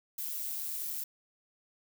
violet noise with amplitude modulation, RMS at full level -35 dBFS, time 0.18-1.04 s, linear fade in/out 5 ms, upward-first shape sine, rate 149 Hz, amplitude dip 45%, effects none

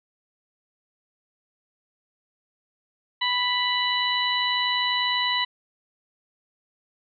harmonic tone, 989 Hz, B5, 2 cents sharp, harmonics 1 / 2 / 3 / 4, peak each -27 / -27 / -27 / -27 dBFS, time 3.21-5.45 s, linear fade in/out 10 ms, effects none

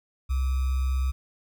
sine tone with sample-and-hold, 65.41 Hz, C2, in tune, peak -22 dBFS, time 0.29-1.12 s, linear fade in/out 20 ms, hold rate 1225 Hz, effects none

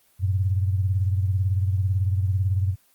sine beating tone pair, 93.7 / 111.7 Hz, F#2 / A2, +22 / +27 cents, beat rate 18 Hz, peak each -20 / -28 dBFS, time 0.19-2.76 s, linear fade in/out 50 ms, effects white hiss -61 dBFS RMS until 2.94 s + Opus 24 kbps

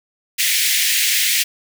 pink high-pass noise, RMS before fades -17 dBFS, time 0.38-1.44 s, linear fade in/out 20 ms, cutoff 1900 Hz, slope 48 dB/octave, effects none

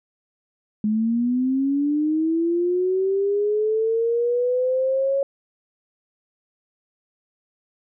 sine linear sweep, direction up, 209.7 to 554.4 Hz, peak -18 dBFS, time 0.84-5.23 s, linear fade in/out 2 ms, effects none

